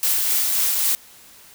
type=noise with tremolo; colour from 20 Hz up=blue; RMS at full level=-19 dBFS; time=0.03-0.95 s; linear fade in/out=0 ms; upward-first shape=sine; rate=3.8 Hz; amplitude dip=25%; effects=white hiss -47 dBFS RMS until 1.54 s